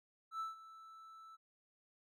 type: tone with ADSR envelope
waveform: triangle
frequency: 1318.5 Hz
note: E6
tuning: in tune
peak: -35 dBFS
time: 0.31-1.37 s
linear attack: 90 ms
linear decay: 150 ms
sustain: -17 dB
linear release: 25 ms
effects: tanh soft clip ceiling -31 dBFS